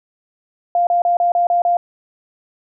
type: tone bursts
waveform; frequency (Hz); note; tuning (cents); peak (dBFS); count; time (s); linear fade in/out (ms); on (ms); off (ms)
sine; 698.5; F5; 0; -12; 7; 0.75-1.77; 2; 120; 30
effects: none